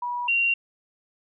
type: tone pair in turn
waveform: sine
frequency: 971 / 2758 Hz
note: B5 / F7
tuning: -30 / -22 cents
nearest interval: octave + tritone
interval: 1808 cents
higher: second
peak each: -26 / -19 dBFS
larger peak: second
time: 0.02-0.28 / 0.28-0.54 s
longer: neither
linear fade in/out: 5 ms
effects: none